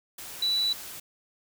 sine tone in noise, 3951 Hz, B7, in tune, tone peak -23 dBFS, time 0.42-0.73 s, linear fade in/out 5 ms, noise white, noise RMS -41 dBFS, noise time 0.18-1 s, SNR +15 dB, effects none

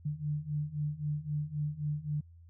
sine beating tone pair, 146.83 / 150.63 Hz, D3 / D3, 0 / +44 cents, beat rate 3.8 Hz, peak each -36 / -34 dBFS, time 0.05-2.21 s, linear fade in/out 10 ms, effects added 84 Hz sine -52 dBFS peak until 2.49 s

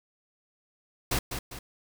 pink noise with echo, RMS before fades -27 dBFS, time 1.11-1.19 s, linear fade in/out 5 ms, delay 200 ms, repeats 2, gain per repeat -7 dB, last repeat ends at 1.59 s, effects none

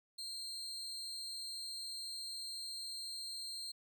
35% pulse tone with amplitude modulation, 4186 Hz, C8, in tune, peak -38 dBFS, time 0.18-3.72 s, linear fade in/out 10 ms, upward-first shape sine, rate 234 Hz, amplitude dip 60%, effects none

